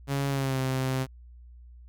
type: tone with pitch glide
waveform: sawtooth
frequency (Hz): 139 to 131.2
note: C#3 to C3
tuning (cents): +5 to +5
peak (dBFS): -22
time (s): 0.07-1.07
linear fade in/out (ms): 50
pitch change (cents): -100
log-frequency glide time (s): 0.29-0.6
effects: added 60 Hz sine -46 dBFS peak until 1.88 s